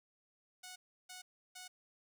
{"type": "tone bursts", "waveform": "5% pulse", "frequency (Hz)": 735, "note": "F#5", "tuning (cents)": -12, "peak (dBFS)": -37, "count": 3, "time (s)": [0.63, 1.68], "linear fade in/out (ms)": 10, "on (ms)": 130, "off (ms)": 330, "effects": []}